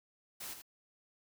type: noise with echo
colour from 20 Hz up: white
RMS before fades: -44 dBFS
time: 0.4-0.54 s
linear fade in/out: 10 ms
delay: 81 ms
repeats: 1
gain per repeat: -7 dB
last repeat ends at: 0.621 s
effects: none